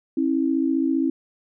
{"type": "tone pair together", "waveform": "sine", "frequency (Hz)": [269.2, 324.3], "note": ["C4", "E4"], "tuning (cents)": [49, -28], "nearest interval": "minor third", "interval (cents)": 323, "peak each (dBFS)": [-21, -22], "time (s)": [0.17, 1.1], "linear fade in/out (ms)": 5, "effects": []}